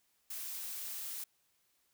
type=noise; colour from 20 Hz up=blue; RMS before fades=-42 dBFS; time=0.3-1.24 s; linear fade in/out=5 ms; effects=white hiss -75 dBFS RMS until 1.93 s